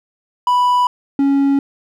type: tone pair in turn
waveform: triangle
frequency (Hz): 987 / 277.5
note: B5 / C#4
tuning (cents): -1 / +2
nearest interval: octave + minor seventh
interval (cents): 2197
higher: first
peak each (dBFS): -9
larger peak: neither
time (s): 0.47-0.87 / 1.19-1.59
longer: neither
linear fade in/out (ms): 2
effects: none